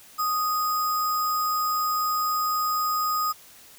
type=tone with sample-and-hold; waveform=sine; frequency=1242 Hz; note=D#6; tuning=3 cents flat; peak=-22 dBFS; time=0.18-3.33 s; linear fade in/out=20 ms; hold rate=6300 Hz; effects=white hiss -50 dBFS RMS until 3.78 s